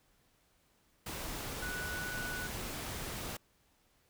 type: tone in noise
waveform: sine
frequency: 1478 Hz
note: F#6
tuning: 2 cents flat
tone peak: -39 dBFS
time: 1.62-2.47 s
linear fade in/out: 5 ms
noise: pink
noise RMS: -41 dBFS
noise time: 1.06-3.37 s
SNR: -1 dB
effects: pink hiss -71 dBFS RMS until 4.09 s